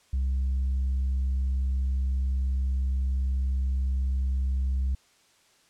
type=tone with tanh clipping; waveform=sine; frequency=65.8 Hz; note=C2; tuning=10 cents sharp; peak=-24 dBFS; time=0.13-4.95 s; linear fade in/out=5 ms; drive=1 dB; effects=white hiss -62 dBFS RMS until 5.69 s + low-pass 8000 Hz 12 dB/octave